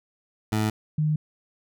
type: tone pair in turn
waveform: 20% pulse / sine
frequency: 108 / 153.1 Hz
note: A2 / D#3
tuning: -32 / -28 cents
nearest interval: tritone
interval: 604 cents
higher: second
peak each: -17 / -20 dBFS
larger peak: first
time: 0.52-0.7 / 0.98-1.16 s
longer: neither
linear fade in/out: 5 ms
effects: none